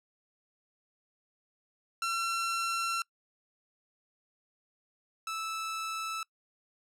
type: tone pair in turn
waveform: sawtooth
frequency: 1355 / 1313.4 Hz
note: E6 / E6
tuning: +47 / -7 cents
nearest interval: minor second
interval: 54 cents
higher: first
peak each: -26 / -30 dBFS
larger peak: first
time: 2.02-3.02 / 5.27-6.23 s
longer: first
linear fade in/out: 2 ms
effects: noise-tail reverb RT60 0.1 s tail -25 dB re dry + low-pass 11000 Hz 12 dB/octave